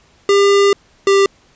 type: tone pair in turn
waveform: square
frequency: 400.3 / 394.6 Hz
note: G4 / G4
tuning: +36 / +11 cents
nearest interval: unison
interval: 25 cents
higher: first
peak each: -9 dBFS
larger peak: neither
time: 0.29-0.73 / 1.07-1.26 s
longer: first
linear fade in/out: 2 ms
effects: pink hiss -52 dBFS RMS until 1.55 s + resampled to 16000 Hz